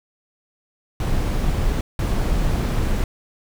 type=noise bursts at uneven times; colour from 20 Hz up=brown; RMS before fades=-20 dBFS; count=2; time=1-1.81 / 1.99-3.04 s; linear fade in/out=2 ms; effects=none